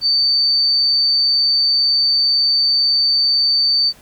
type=tone; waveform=sine; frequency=4571 Hz; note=D8; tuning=48 cents flat; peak=-12 dBFS; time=0.01-3.93 s; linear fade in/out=50 ms; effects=pink hiss -47 dBFS RMS until 4.01 s